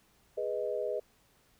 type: chord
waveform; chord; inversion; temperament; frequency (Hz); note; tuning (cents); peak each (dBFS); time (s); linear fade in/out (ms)
sine; G# minor; none; equal; 415.3 / 493.9 / 622.3; G#4 / B4 / D#5; 0 / 0 / 0; -36 / -35 / -35; 0.37-1; 10
effects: pink hiss -67 dBFS RMS until 1.59 s